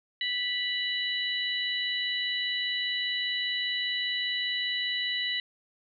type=harmonic tone; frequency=985 Hz; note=B5; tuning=5 cents flat; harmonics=2 / 3 / 4; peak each=-32 / -32 / -32 dBFS; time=0.21-5.4 s; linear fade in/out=2 ms; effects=none